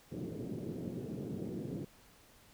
pink band-pass noise, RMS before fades -41 dBFS, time 0.11-1.85 s, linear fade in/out 10 ms, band 120 to 420 Hz, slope 24 dB/octave, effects pink hiss -62 dBFS RMS until 2.53 s

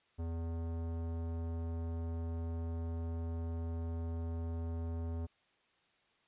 sine tone with tanh clipping, 83 Hz, E2, 12 cents sharp, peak -38 dBFS, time 0.18-5.27 s, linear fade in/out 20 ms, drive 18 dB, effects white hiss -72 dBFS RMS until 6.27 s + resampled to 8000 Hz

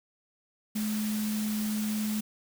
sine tone in noise, 213.6 Hz, G#3, 49 cents sharp, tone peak -28 dBFS, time 0.75-2.21 s, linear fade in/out 10 ms, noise white, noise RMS -39 dBFS, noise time 0.75-2.21 s, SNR +8 dB, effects none

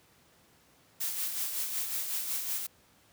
blue noise with tremolo, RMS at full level -32 dBFS, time 1-2.67 s, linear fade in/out 10 ms, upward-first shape sine, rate 5.4 Hz, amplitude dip 45%, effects pink hiss -63 dBFS RMS until 3.12 s + high-pass 80 Hz 12 dB/octave

